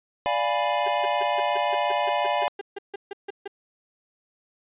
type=chord; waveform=square; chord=D diminished seventh; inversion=none; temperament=equal; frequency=587.3 / 698.5 / 830.6 / 987.8 Hz; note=D5 / F5 / Ab5 / Cb6; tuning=0 / 0 / 0 / 0 cents; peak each=-28 / -28 / -28 / -29 dBFS; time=0.26-2.48 s; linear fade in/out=0 ms
type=tone bursts; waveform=35% pulse; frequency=400.3 Hz; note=G4; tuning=36 cents sharp; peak=-29 dBFS; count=16; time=0.86-3.478 s; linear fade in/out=5 ms; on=23 ms; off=150 ms
effects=resampled to 8000 Hz